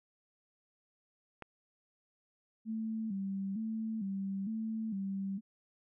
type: click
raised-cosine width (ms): 0.5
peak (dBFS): -29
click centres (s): 1.423
type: tone with vibrato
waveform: sine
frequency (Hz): 207.7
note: G#3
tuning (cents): 0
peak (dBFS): -34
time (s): 2.65-5.41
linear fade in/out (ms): 50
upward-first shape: square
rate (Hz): 1.1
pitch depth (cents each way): 110
effects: none